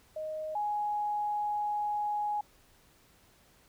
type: tone pair in turn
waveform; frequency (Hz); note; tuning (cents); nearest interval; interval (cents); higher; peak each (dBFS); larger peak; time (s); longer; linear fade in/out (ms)
sine; 622.3 / 833.6; D#5 / G#5; 0 / +6; perfect fourth; 506; second; -34 / -29; second; 0.16-0.55 / 0.55-2.41; second; 5
effects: pink hiss -63 dBFS RMS until 3.68 s